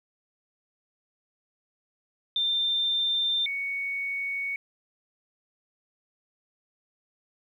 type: tone pair in turn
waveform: sine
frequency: 3587 / 2227 Hz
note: A7 / C#7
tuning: +33 / +7 cents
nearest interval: minor sixth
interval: 826 cents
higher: first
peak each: -23 / -28 dBFS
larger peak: first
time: 2.36-3.46 / 3.46-4.56 s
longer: neither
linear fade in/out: 2 ms
effects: 10-bit